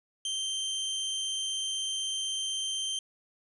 sawtooth tone, 3136 Hz, G7, in tune, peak -27 dBFS, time 0.25-2.99 s, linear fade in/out 2 ms, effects resampled to 24000 Hz + 10-bit

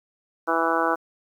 harmonic tone, 164.81 Hz, E3, in tune, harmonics 2 / 3 / 4 / 5 / 6 / 7 / 8 / 9, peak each -28 / -28 / -28 / -28 / -28 / -28 / -28 / -28 dBFS, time 0.47-0.96 s, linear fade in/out 20 ms, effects 9-bit

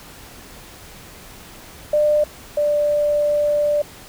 sine tone pair in turn, 598 / 589.8 Hz, D5 / D5, +31 / +7 cents, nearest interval unison, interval 24 cents, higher first, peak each -13 / -15 dBFS, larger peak first, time 1.93-2.24 / 2.57-3.82 s, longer second, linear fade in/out 5 ms, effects pink hiss -41 dBFS RMS until 4.08 s

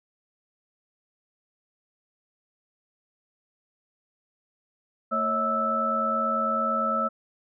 sine tone cluster, 224.4 / 550 / 639 / 1315 Hz, A3 / C#5 / D#5 / E6, +34 / -14 / +46 / -5 cents, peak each -32 / -32 / -32 / -24 dBFS, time 5.11-7.09 s, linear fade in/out 20 ms, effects none

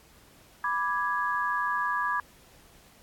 sine chord, G# diminished, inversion first, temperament equal, 987.8 / 1174.7 / 1661.2 Hz, B5 / D6 / G#6, 0 / 0 / 0 cents, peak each -30 dBFS, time 0.64-2.2 s, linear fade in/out 2 ms, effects pink hiss -57 dBFS RMS until 3.02 s + AAC 64 kbps

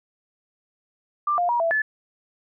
sine tone with pitch steps, 1185 / 704 / 954 / 665 / 1731 Hz, D6 / F5 / A#5 / E5 / A6, +15 / +14 / +40 / +15 / -29 cents, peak -19 dBFS, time 1.27-1.82 s, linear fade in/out 5 ms, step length 110 ms, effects none

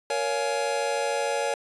square chord, Bb minor seventh, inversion none, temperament just, 466.2 / 559.4 / 699.2 / 839.1 Hz, Bb4 / Db5 / F5 / Ab5, 0 / +16 / +2 / +18 cents, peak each -31 / -29 / -35 / -31 dBFS, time 0.1-1.54 s, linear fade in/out 2 ms, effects resampled to 24000 Hz

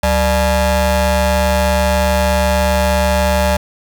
30% pulse ring-modulated tone, 261.6 Hz, C4, in tune, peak -6 dBFS, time 0.03-3.57 s, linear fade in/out 5 ms, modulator 334 Hz, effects none

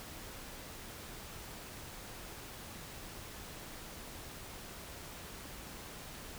silence, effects pink hiss -48 dBFS RMS until 6.38 s

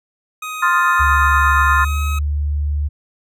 25% pulse tone with pitch glide, 1253 to 1273.4 Hz, D#6 to D#6, +12 to +40 cents, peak -21 dBFS, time 0.42-2.19 s, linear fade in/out 5 ms, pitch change +28 cents, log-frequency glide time 1.73-2.01 s
sine chord, F dominant seventh, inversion second, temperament equal, 1046.5 / 1244.5 / 1396.9 / 1760 Hz, C6 / Eb6 / F6 / A6, 0 / 0 / 0 / 0 cents, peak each -16 / -20 / -17 / -19 dBFS, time 0.62-1.85 s, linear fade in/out 10 ms
sine tone, 73.3 Hz, D2, 3 cents flat, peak -16 dBFS, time 0.99-2.89 s, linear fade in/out 20 ms
effects none

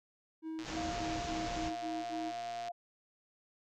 triangle tone bursts, 319.7 Hz, D#4, 47 cents sharp, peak -36 dBFS, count 7, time 0.42-2.328 s, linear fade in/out 50 ms, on 240 ms, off 38 ms
click train, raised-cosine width 0.2 ms, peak -30 dBFS, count 248, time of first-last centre 0.59-2.683 s, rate 118 Hz
pink low-pass noise, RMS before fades -42 dBFS, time 0.63-1.72 s, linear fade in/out 50 ms, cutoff 7200 Hz, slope 96 dB/octave
sine tone, 698.5 Hz, F5, in tune, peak -38 dBFS, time 0.76-2.72 s, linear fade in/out 10 ms
effects none

